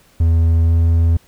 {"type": "tone with pitch glide", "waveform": "triangle", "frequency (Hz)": [82.41, 83.13], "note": ["E2", "E2"], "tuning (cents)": [0, 15], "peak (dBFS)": -8, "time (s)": [0.2, 1.17], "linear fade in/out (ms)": 5, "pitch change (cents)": 15, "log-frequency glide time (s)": [0.65, 0.72], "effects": ["pink hiss -52 dBFS RMS until 1.27 s"]}